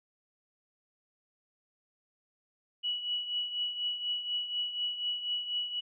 sine tone with tremolo, 2936 Hz, F#7, 14 cents flat, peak -28 dBFS, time 2.83-5.81 s, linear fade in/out 20 ms, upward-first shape triangle, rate 4.1 Hz, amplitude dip 70%, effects none

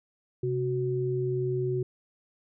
sine tone pair together, 130.81 / 370 Hz, C3 / F#4, 0 / 0 cents, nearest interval octave + tritone, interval 1800 cents, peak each -29 / -28 dBFS, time 0.43-1.83 s, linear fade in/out 5 ms, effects none

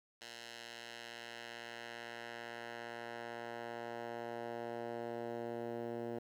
10% pulse tone with band-pass filter sweep, 117.7 Hz, A#2, 17 cents sharp, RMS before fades -45 dBFS, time 0.21-6.19 s, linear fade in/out 5 ms, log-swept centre 4000 to 380 Hz, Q 0.86, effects 11-bit

